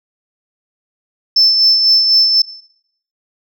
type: tone with tremolo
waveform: sine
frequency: 5290 Hz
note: E8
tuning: 5 cents sharp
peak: -5 dBFS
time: 1.36-2.42 s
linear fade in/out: 5 ms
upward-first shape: sine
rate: 4 Hz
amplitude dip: 45%
effects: noise-tail reverb RT60 0.7 s tail -18 dB re dry + tanh soft clip ceiling -2 dBFS